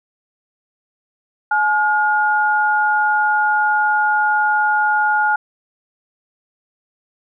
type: tone pair together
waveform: sine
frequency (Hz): 848.5 / 1427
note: G#5 / F6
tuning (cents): +37 / +37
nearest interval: major sixth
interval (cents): 900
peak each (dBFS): -16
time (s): 1.51-5.36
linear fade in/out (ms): 5
effects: none